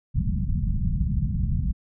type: low-pass noise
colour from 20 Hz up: pink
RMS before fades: -24 dBFS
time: 0.14-1.73 s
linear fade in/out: 20 ms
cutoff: 200 Hz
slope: 48 dB/octave
effects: none